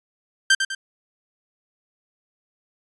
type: tone with echo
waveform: sawtooth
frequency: 1568 Hz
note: G6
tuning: in tune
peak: -9 dBFS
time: 0.5-0.55 s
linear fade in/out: 5 ms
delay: 100 ms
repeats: 2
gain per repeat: -7 dB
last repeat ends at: 0.75 s
effects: resampled to 22050 Hz